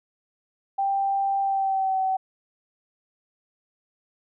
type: tone with pitch glide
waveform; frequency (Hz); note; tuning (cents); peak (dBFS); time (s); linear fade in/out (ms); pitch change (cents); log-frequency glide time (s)
sine; 787 to 760.6; G5 to F#5; +7 to +48; -21; 0.78-2.17; 10; -59; 1.41-1.99
effects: none